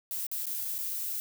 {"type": "noise with dropouts", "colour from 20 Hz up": "violet", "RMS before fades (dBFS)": -34, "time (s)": [0.11, 1.2], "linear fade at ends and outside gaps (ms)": 0, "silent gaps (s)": [[0.267, 0.315], [0.456, 0.467], [0.649, 0.652], [0.781, 0.787]], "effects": []}